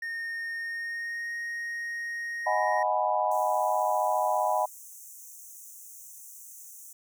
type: tone with pitch glide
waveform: triangle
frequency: 1839 to 1867.9 Hz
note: A#6 to A#6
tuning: -24 to +3 cents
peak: -30 dBFS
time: 0.02-2.83 s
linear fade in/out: 5 ms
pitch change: +27 cents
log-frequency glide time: 0.58-1.35 s
type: chord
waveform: sine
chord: G# minor seventh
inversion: second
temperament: equal with one note detuned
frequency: 622.3 / 735.7 / 830.6 / 987.8 Hz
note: D#5 / F#5 / G#5 / B5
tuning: 0 / -10 / 0 / 0 cents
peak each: -29 dBFS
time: 2.46-4.66 s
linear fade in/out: 10 ms
type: high-pass noise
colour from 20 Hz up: pink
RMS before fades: -47 dBFS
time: 3.31-6.93 s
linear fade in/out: 5 ms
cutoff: 6000 Hz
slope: 96 dB/octave
effects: none